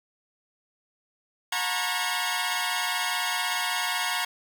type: tone cluster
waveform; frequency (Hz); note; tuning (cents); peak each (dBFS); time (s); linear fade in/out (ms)
15% pulse; 724 / 903 / 960 / 1095 / 1630; F#5 / A5 / B5 / C#6 / G#6; -38 / +45 / -49 / -22 / -33; -26; 1.52-4.25; 5
effects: none